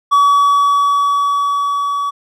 triangle tone with level ramp, 1137 Hz, C#6, 44 cents sharp, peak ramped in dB -5 to -14 dBFS, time 0.11-2.11 s, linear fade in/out 20 ms, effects none

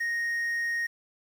triangle tone with quantisation, 1864.7 Hz, A#6, in tune, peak -25 dBFS, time 0-0.87 s, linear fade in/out 10 ms, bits 9, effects none

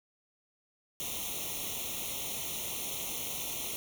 white noise with comb filter, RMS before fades -37 dBFS, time 1-3.76 s, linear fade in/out 0 ms, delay 0.31 ms, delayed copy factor +0.95, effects none

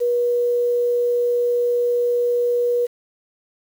sine tone with quantisation, 482.5 Hz, B4, 40 cents flat, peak -16 dBFS, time 0-2.87 s, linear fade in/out 20 ms, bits 7, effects none

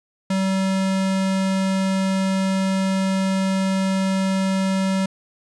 square tone, 191.4 Hz, G3, 41 cents flat, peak -19 dBFS, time 0.3-5.06 s, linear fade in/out 5 ms, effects resampled to 22050 Hz + 10-bit

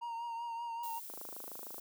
triangle tone with vibrato, 932.3 Hz, A#5, in tune, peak -36 dBFS, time 0.01-1 s, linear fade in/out 20 ms, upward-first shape triangle, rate 5.2 Hz, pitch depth 37 cents each way
violet noise, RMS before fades -47 dBFS, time 0.83-1.8 s, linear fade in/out 5 ms
click train, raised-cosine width 1 ms, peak -33 dBFS, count 19, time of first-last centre 1.1-1.782 s, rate 26.4 Hz
effects high-pass 300 Hz 12 dB/octave

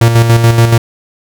45% pulse tone with tremolo, 116 Hz, A#2, 8 cents flat, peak -3 dBFS, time 0.01-0.78 s, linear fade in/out 5 ms, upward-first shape square, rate 7 Hz, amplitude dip 50%, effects none

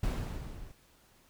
brown noise with level ramp, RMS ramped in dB -29 to -49 dBFS, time 0.03-0.72 s, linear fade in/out 5 ms, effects pink hiss -64 dBFS RMS until 1.29 s

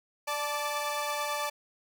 sawtooth tone cluster, 589 / 874 / 1169 Hz, D5 / A5 / D6, +5 / -12 / -8 cents, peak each -31 dBFS, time 0.27-1.5 s, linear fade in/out 10 ms, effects none

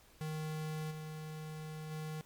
square tone with level steps, 155.56 Hz, D#3, in tune, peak -38 / -43 / -40 dBFS, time 0.21-2.21 s, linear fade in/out 0 ms, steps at 0.9 / 1.9 s, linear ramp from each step 20 ms, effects pink hiss -63 dBFS RMS until 2.25 s + MP3 96 kbps

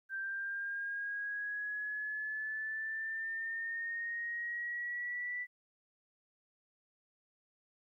sine exponential sweep, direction up, 1568 to 1975.5 Hz, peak -36 dBFS, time 0.09-5.47 s, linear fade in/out 50 ms, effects 13-bit

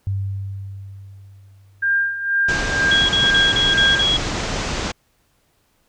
sine tone with exponential decay, 98 Hz, G2, in tune, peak -18 dBFS, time 0.07-2.33 s, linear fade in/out 0 ms, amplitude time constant 490 ms
sine tone with tremolo, 1600 Hz, G6, 35 cents sharp, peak -14 dBFS, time 1.82-4.03 s, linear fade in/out 10 ms, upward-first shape sine, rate 2.1 Hz, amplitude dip 70%
pink low-pass noise, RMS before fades -24 dBFS, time 2.48-4.92 s, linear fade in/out 10 ms, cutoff 7200 Hz, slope 48 dB/octave
sine tone bursts, 3322 Hz, G#7, in tune, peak -15 dBFS, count 6, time 2.91-4.17 s, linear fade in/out 5 ms, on 180 ms, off 36 ms
effects pink hiss -63 dBFS RMS until 5.88 s

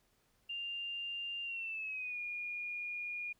sine tone with pitch glide, 2794 to 2432 Hz, F7 to D#7, 0 to -40 cents, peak -38 dBFS, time 0.49-3.33 s, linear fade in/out 10 ms, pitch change -240 cents, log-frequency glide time 1.43-2.19 s, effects pink hiss -74 dBFS RMS until 3.39 s

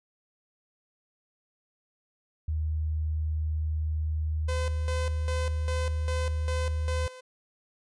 sine tone, 77.78 Hz, D#2, in tune, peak -26 dBFS, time 2.48-7.07 s, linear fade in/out 5 ms
sawtooth tone with tremolo, 510 Hz, C5, 44 cents flat, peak -28 dBFS, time 4.48-7.21 s, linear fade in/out 10 ms, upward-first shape square, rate 2.5 Hz, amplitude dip 75%
effects resampled to 22050 Hz

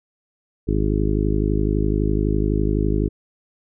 harmonic tone, 51.91 Hz, G#1, in tune, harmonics 1 / 2 / 3 / 4 / 5 / 6 / 7 / 8, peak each -21 / -25 / -26 / -28 / -28 / -26 / -28 / -28 dBFS, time 0.67-3.09 s, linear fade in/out 20 ms, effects none

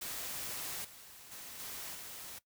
white noise with level steps, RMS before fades -41 / -54 / -48 / -44 / -47 dBFS, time 0.01-2.39 s, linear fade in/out 10 ms, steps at 0.84 / 1.31 / 1.59 / 1.94 s, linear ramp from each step 10 ms, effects noise-tail reverb RT60 0.1 s tail -17 dB re dry

